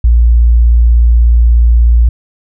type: tone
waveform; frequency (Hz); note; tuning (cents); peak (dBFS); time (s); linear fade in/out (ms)
sine; 58.27; A#1; 0; -3; 0.04-2.09; 5
effects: none